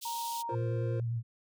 pink high-pass noise, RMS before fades -42 dBFS, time 0.01-0.43 s, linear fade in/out 20 ms, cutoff 3000 Hz, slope 48 dB/octave
sine tone, 932.3 Hz, A#5, in tune, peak -34 dBFS, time 0.05-0.55 s, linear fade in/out 5 ms
triangle chord, F suspended fourth, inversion none, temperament equal, 349.2 / 466.2 / 523.3 Hz, F4 / Bb4 / C5, 0 / 0 / 0 cents, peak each -38 dBFS, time 0.49-1 s, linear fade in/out 2 ms
sine tone with vibrato, 116.54 Hz, A#2, in tune, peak -30 dBFS, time 0.51-1.23 s, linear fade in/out 50 ms, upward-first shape square, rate 10 Hz, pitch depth 23 cents each way
effects none

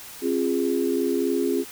sine tone cluster, 267.6 / 349 / 412.2 Hz, C4 / F4 / G#4, +39 / -1 / -13 cents, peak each -25 dBFS, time 0.21-1.65 s, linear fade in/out 50 ms, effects white hiss -41 dBFS RMS until 1.71 s

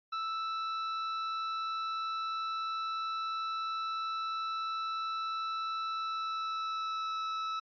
45% pulse tone with pitch glide, 1318.5 to 1307.1 Hz, E6 to E6, 0 to -15 cents, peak -33 dBFS, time 0.12-7.6 s, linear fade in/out 10 ms, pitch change -15 cents, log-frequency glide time 5.89-7.18 s, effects resampled to 11025 Hz

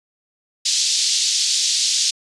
pink band-pass noise, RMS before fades -19 dBFS, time 0.65-2.11 s, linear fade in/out 10 ms, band 3900 to 6900 Hz, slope 24 dB/octave, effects resampled to 24000 Hz

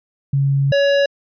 sine / square tone pair in turn, 138.59 / 562.1 Hz, C#3 / C#5, 0 / +24 cents, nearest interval 2 octaves, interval 2424 cents, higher second, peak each -13 dBFS, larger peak neither, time 0.33-0.72 / 0.72-1.06 s, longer first, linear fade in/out 5 ms, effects resampled to 11025 Hz

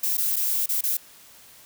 violet noise with dropouts, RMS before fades -24 dBFS, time 0.03-0.97 s, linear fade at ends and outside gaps 5 ms, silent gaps 0.171-0.178 / 0.36-0.364 / 0.661-0.69 / 0.81-0.836 s, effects white hiss -50 dBFS RMS until 1.65 s

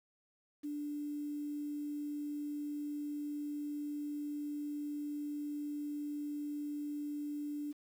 sine tone with quantisation, 293.7 Hz, D4, in tune, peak -37 dBFS, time 0.63-7.73 s, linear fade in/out 20 ms, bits 10, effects none

